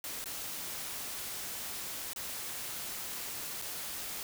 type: noise with dropouts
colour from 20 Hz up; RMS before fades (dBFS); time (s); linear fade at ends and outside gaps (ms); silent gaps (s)
white; -40; 0.04-4.23; 1; 0.242-0.258 / 2.133-2.161 / 3.616-3.621
effects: none